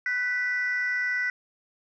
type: tone pair together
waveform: sine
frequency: 1496 / 1971 Hz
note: F#6 / B6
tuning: +19 / -4 cents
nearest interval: perfect fourth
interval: 477 cents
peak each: -27 / -25 dBFS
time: 0.06-1.3 s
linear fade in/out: 2 ms
effects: tanh soft clip ceiling -20 dBFS